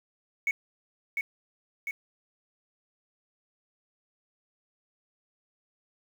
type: tone with echo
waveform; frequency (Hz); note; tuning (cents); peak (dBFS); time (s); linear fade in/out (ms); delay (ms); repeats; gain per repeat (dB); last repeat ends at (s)
sine; 2217; C#7; 0; -22; 0.47-0.51; 2; 700; 2; -4; 1.91
effects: tanh soft clip ceiling -21 dBFS + 8-bit